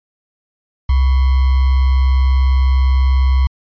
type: tone with sample-and-hold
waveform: sine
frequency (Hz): 65.7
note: C2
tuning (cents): +8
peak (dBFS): -9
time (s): 0.89-3.47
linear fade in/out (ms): 5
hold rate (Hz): 1050
effects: resampled to 11025 Hz